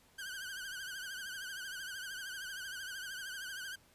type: tone with vibrato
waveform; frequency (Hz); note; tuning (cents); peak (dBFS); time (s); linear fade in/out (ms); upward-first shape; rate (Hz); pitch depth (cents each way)
sawtooth; 1537; G6; -35; -38; 0.18-3.76; 10; triangle; 13; 110
effects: pink hiss -66 dBFS RMS until 3.94 s + resampled to 32000 Hz